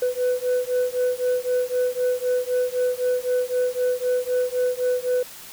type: beating tone pair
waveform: sine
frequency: 497.4 / 501.3 Hz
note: B4 / B4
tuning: +12 / +26 cents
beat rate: 3.9 Hz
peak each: -21 dBFS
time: 0.02-5.23 s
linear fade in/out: 5 ms
effects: tanh soft clip ceiling -17 dBFS + white hiss -41 dBFS RMS until 5.52 s